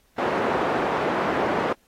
pink band-pass noise, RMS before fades -24 dBFS, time 0.18-1.73 s, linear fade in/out 5 ms, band 330 to 1200 Hz, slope 12 dB/octave, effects pink hiss -63 dBFS RMS until 1.87 s + AAC 48 kbps

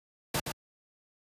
pink noise with echo, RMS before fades -29 dBFS, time 0.34-0.4 s, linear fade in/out 5 ms, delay 120 ms, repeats 1, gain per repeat -6 dB, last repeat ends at 0.52 s, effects high-pass 80 Hz 12 dB/octave + resampled to 32000 Hz

